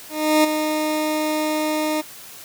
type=tone with ADSR envelope; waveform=20% pulse; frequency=307.5 Hz; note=D#4; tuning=20 cents flat; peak=-7 dBFS; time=0.09-2.02 s; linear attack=350 ms; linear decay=12 ms; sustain=-8 dB; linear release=20 ms; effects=white hiss -40 dBFS RMS until 2.44 s + high-pass 80 Hz 12 dB/octave